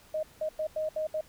sine tone bursts at uneven times, 622.3 Hz, D#5, in tune, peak -28 dBFS, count 6, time 0.14-0.23 / 0.41-0.49 / 0.59-0.67 / 0.76-0.89 / 0.96-1.07 / 1.14-1.21 s, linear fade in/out 5 ms, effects pink hiss -57 dBFS RMS until 1.28 s

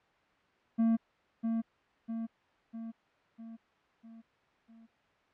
triangle tone with echo, 227.1 Hz, A#3, 45 cents flat, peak -22 dBFS, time 0.78-0.97 s, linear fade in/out 20 ms, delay 650 ms, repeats 6, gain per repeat -5 dB, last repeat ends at 4.87 s, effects white hiss -67 dBFS RMS until 5.33 s + low-pass 2000 Hz 12 dB/octave

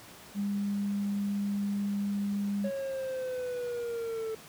sine tone, 201.8 Hz, G#3, 49 cents flat, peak -28 dBFS, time 0.34-2.71 s, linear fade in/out 50 ms
triangle linear sweep, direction down, 554.4 to 439.1 Hz, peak -30 dBFS, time 2.64-4.35 s, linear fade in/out 5 ms
effects pink hiss -50 dBFS RMS until 4.48 s + high-pass 100 Hz 12 dB/octave

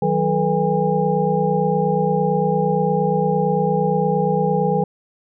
sine tone cluster, 159.3 / 188 / 431.2 / 489.5 / 810 Hz, D#3 / F#3 / A4 / B4 / G#5, +41 / +28 / -35 / -15 / -43 cents, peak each -22 dBFS, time 0.02-4.84 s, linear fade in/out 5 ms, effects none

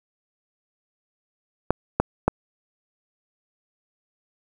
clicks, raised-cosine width 1 ms, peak -3 dBFS, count 3, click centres 1.706 / 2 / 2.28 s, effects 7-bit

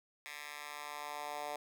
10% pulse tone with high-pass filter sweep, 147.4 Hz, D3, 7 cents sharp, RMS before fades -44 dBFS, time 0.26-1.56 s, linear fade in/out 0 ms, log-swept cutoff 1800 to 660 Hz, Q 1.8, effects none

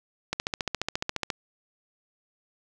click train, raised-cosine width 0.2 ms, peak -10 dBFS, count 15, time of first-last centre 0.33-1.302 s, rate 14.4 Hz, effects none

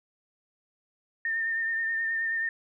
sine tone with vibrato, 1814 Hz, A#6, 48 cents flat, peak -26 dBFS, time 1.25-2.49 s, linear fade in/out 2 ms, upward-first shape sine, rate 9.4 Hz, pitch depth 27 cents each way, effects none

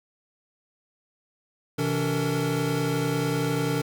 square tone cluster, 129.3 / 160.5 / 286.5 / 452.5 Hz, C3 / E3 / D4 / A4, -20 / -46 / -43 / +48 cents, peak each -30 dBFS, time 1.78-3.82 s, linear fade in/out 10 ms, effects none

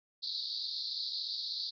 white band-pass noise, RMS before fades -38 dBFS, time 0.22-1.71 s, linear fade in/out 20 ms, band 3800 to 4800 Hz, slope 96 dB/octave, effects none

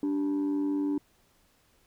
sine tone pair together, 291.2 / 388.7 Hz, D4 / G4, -15 / -15 cents, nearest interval perfect fourth, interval 500 cents, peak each -24 / -34 dBFS, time 0.03-0.98 s, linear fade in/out 2 ms, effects tanh soft clip ceiling -24 dBFS + pink hiss -66 dBFS RMS until 1.86 s

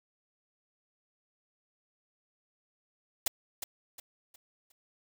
white noise with echo, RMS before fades -28 dBFS, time 3.26-3.28 s, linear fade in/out 5 ms, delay 360 ms, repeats 4, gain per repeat -9 dB, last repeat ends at 4.72 s, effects none

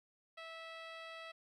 10% pulse tone, 654 Hz, E5, 14 cents flat, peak -38 dBFS, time 0.37-1.32 s, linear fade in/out 10 ms, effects low-pass 4000 Hz 12 dB/octave + 13-bit

